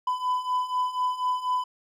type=beating tone pair; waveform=triangle; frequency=1000 / 1004.1 Hz; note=B5 / B5; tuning=+21 / +28 cents; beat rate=4.1 Hz; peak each=-28 / -24 dBFS; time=0.07-1.64 s; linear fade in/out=5 ms; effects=none